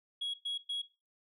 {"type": "tone bursts", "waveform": "sine", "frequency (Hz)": 3322, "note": "G#7", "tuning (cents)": 0, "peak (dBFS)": -31, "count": 3, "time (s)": [0.21, 0.82], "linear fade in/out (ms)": 10, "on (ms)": 130, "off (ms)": 110, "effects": ["noise-tail reverb RT60 0.3 s tail -17 dB re dry", "tanh soft clip ceiling -32 dBFS"]}